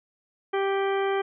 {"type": "harmonic tone", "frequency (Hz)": 392, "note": "G4", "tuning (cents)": 0, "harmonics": [1, 2, 3, 4, 5, 6, 8], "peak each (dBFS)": [-24, -30, -34, -36, -38, -40, -42], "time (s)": [0.53, 1.22], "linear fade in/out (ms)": 10, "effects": []}